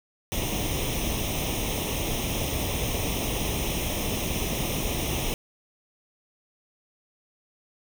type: noise with comb filter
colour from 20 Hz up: pink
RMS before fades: -28 dBFS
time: 0.32-5.34 s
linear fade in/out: 0 ms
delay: 0.33 ms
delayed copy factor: +0.8
effects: none